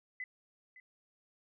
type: tone with echo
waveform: sine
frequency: 2014 Hz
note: B6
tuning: 33 cents sharp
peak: -38 dBFS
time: 0.2-0.24 s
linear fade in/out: 2 ms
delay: 560 ms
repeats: 1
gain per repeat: -15 dB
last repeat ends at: 0.8 s
effects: none